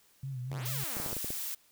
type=tone with vibrato; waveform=sine; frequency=130 Hz; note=C3; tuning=11 cents flat; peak=-35 dBFS; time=0.23-0.84 s; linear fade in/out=5 ms; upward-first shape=sine; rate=4.1 Hz; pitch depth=87 cents each way
type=exponential two-way sweep; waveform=5% pulse; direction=up then down; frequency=55 to 703 to 92.7 Hz; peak=-31 dBFS; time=0.5-1.14 s; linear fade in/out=10 ms; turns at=0.69 s
type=noise; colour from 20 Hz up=blue; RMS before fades=-37 dBFS; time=0.65-1.55 s; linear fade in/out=10 ms
type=clicks; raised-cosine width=2 ms; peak=-26 dBFS; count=7; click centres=0.968 / 1 / 1.062 / 1.129 / 1.167 / 1.245 / 1.305 s
effects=white hiss -65 dBFS RMS until 1.71 s

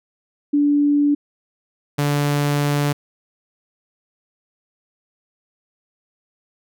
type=tone pair in turn; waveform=sine / sawtooth; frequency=290 / 145 Hz; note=D4 / D3; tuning=-22 / -22 cents; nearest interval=octave; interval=1200 cents; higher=first; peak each=-13 dBFS; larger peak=neither; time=0.53-1.15 / 1.98-2.93 s; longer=second; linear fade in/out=10 ms; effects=none

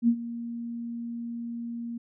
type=tone with ADSR envelope; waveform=sine; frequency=234.6 Hz; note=A#3; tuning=11 cents sharp; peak=-16 dBFS; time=0.02-1.98 s; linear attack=60 ms; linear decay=71 ms; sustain=-16 dB; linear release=8 ms; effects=none

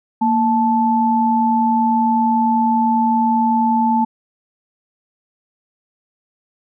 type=tone pair together; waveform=sine; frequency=231.9 / 874.8 Hz; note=A#3 / A5; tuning=-9 / -10 cents; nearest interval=octave + major seventh; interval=2299 cents; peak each=-16 / -15 dBFS; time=0.21-4.05 s; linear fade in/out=10 ms; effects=none

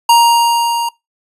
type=tone with level ramp; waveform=square; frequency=937 Hz; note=A#5; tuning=9 cents sharp; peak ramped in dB=-5 to -16 dBFS; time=0.09-0.89 s; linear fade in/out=5 ms; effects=noise-tail reverb RT60 0.2 s tail -23 dB re dry + resampled to 32000 Hz

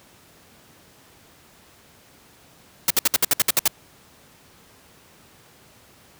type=noise bursts; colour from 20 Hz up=white; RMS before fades=-17 dBFS; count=10; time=2.88-3.678 s; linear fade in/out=2 ms; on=24 ms; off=62 ms; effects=pink hiss -52 dBFS RMS until 6.19 s + high-pass 80 Hz 12 dB/octave

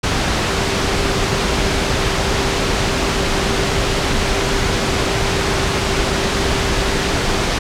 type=tone in noise; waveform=sine; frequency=392 Hz; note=G4; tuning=in tune; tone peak=-25 dBFS; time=0.48-7.45 s; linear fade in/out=10 ms; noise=pink; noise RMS=-17 dBFS; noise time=0.03-7.59 s; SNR=-11 dB; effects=low-pass 6000 Hz 12 dB/octave

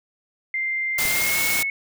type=tone with pitch glide; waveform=sine; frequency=2093 to 2198 Hz; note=C7 to C#7; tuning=0 to -15 cents; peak=-22 dBFS; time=0.54-1.7 s; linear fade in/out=2 ms; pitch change=+85 cents; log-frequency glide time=1.08-1.4 s
type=noise; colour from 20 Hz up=white; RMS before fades=-24 dBFS; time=0.98-1.63 s; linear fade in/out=5 ms
type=click; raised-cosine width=5 ms; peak=-24 dBFS; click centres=1.053 s
effects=none

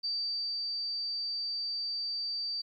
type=tone with ADSR envelope; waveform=sine; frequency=4640 Hz; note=D8; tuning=22 cents flat; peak=-30 dBFS; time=0.03-2.62 s; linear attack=18 ms; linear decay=520 ms; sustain=-2 dB; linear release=14 ms; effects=12-bit

